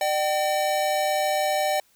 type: tone pair together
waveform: square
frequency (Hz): 602 / 767.3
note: D5 / G5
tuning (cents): +43 / -37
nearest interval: major third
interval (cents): 420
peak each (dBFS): -25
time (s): 0.01-1.8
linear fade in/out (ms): 2
effects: white hiss -62 dBFS RMS until 1.95 s